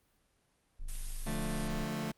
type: tone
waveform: triangle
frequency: 26.06 Hz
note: G#0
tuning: 7 cents sharp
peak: -34 dBFS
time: 0.79-1.86 s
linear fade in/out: 20 ms
type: noise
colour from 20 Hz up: blue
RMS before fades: -44 dBFS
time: 0.88-1.68 s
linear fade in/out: 5 ms
type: chord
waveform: sawtooth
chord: D minor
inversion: none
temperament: just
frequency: 146.83 / 176.2 / 220.2 Hz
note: D3 / F3 / A3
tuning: 0 / +16 / +2 cents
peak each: -36 / -37 / -33 dBFS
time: 1.26-2.12 s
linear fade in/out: 10 ms
effects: pink hiss -73 dBFS RMS until 2.17 s + Opus 32 kbps